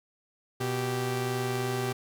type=tone pair together; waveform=sawtooth; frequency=123.02 / 390 Hz; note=B2 / G4; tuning=-6 / -9 cents; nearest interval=octave + minor sixth; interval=1997 cents; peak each=-27 dBFS; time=0.6-1.93 s; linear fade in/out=10 ms; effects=none